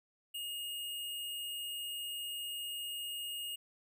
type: tone with sample-and-hold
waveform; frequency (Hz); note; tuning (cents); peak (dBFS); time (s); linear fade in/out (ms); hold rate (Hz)
sine; 2855; F7; +37; -38; 0.34-3.56; 10; 11025
effects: none